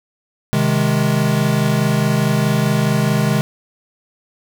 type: chord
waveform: square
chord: Ab major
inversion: first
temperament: equal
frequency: 130.81 / 155.56 / 207.7 Hz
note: C3 / Eb3 / Ab3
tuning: 0 / 0 / 0 cents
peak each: -19 dBFS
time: 0.53-3.41 s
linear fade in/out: 0 ms
effects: none